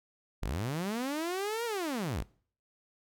sawtooth linear two-way sweep, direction up then down, 34.65 to 480 to 34.65 Hz, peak -28 dBFS, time 0.42-2.23 s, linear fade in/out 10 ms, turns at 1.65 s, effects noise-tail reverb RT60 0.5 s tail -22 dB re dry

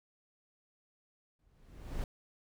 brown noise with exponential growth, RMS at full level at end -34 dBFS, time 1.39-2.04 s, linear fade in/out 2 ms, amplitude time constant 140 ms, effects none

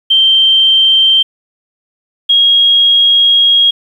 sine tone pair in turn, 3136 / 3279 Hz, G7 / G#7, 0 / -23 cents, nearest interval minor second, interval 77 cents, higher second, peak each -5 dBFS, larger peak neither, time 0.1-1.23 / 2.29-3.71 s, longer second, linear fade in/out 10 ms, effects 7-bit

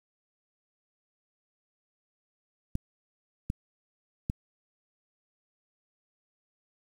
clicks, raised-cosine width 5 ms, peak -17 dBFS, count 3, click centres 2.754 / 3.501 / 4.299 s, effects 8-bit

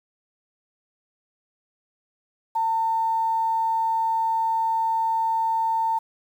sine tone with quantisation, 900 Hz, A5, 39 cents sharp, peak -20 dBFS, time 2.55-5.99 s, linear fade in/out 10 ms, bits 8, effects none

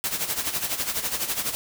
white noise with tremolo, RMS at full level -25 dBFS, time 0.04-1.55 s, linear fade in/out 0 ms, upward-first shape sine, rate 12 Hz, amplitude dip 70%, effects none

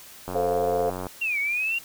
click train, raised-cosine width 1 ms, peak -18 dBFS, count 73, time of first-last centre 0.28-1.068 s, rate 91.4 Hz
sine chord, F major, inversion first, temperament equal, 440 / 523.3 / 698.5 Hz, A4 / C5 / F5, 0 / 0 / 0 cents, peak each -26 dBFS, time 0.35-0.9 s, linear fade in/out 2 ms
sine linear two-way sweep, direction down then up, 2794 to 2200 to 2794 Hz, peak -23 dBFS, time 1.21-1.79 s, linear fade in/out 10 ms, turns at 1.39 s
effects white hiss -46 dBFS RMS until 1.84 s

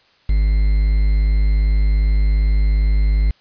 triangle tone with quantisation, 51.3 Hz, G#1, 21 cents flat, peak -10 dBFS, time 0.29-3.31 s, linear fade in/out 5 ms, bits 6, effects white hiss -55 dBFS RMS until 3.4 s + resampled to 11025 Hz

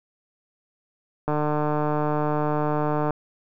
click train, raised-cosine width 1 ms, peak -11 dBFS, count 275, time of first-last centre 1.28-3.107 s, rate 150 Hz, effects none

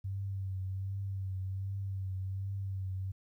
sine tone with vibrato, 96.3 Hz, G2, 30 cents flat, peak -34 dBFS, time 0.04-3.12 s, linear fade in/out 10 ms, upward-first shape triangle, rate 1.3 Hz, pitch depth 43 cents each way, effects 12-bit

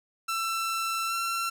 sawtooth tone with pitch glide, 1338 to 1355.1 Hz, E6 to E6, +25 to +47 cents, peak -24 dBFS, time 0.28-1.5 s, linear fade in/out 10 ms, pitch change +22 cents, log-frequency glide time 1.07-1.13 s, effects none

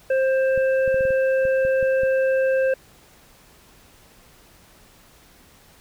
harmonic tone, 528 Hz, C5, 16 cents sharp, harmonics 1 / 3 / 5, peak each -17 / -28 / -37 dBFS, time 0.1-2.74 s, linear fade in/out 5 ms
clicks, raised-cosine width 5 ms, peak -23 dBFS, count 10, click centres 0.577 / 0.878 / 0.944 / 1.008 / 1.053 / 1.106 / 1.453 / 1.651 / 1.828 / 2.034 s
effects pink hiss -52 dBFS RMS until 5.8 s

